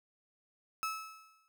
35% pulse tone with exponential decay, 1300 Hz, E6, 24 cents flat, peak -30 dBFS, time 0.83-1.48 s, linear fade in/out 0 ms, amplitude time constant 140 ms, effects none

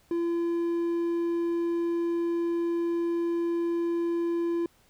triangle tone, 340 Hz, F4, 46 cents flat, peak -23 dBFS, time 0.11-4.66 s, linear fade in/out 2 ms, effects pink hiss -63 dBFS RMS until 4.89 s

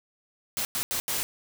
white noise bursts at uneven times, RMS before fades -29 dBFS, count 4, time 0.57-0.65 / 0.75-0.83 / 0.91-1 / 1.08-1.23 s, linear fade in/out 0 ms, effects none

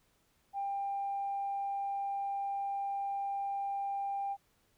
sine tone, 795 Hz, G5, 24 cents sharp, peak -32 dBFS, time 0.53-4.37 s, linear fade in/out 50 ms, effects tanh soft clip ceiling -28 dBFS + pink hiss -72 dBFS RMS until 4.77 s

